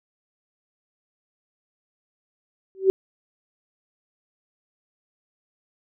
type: tone with exponential growth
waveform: sine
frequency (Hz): 382.8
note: G4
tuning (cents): -41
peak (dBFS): -9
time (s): 2.75-2.9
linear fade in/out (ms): 0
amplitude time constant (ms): 32
effects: none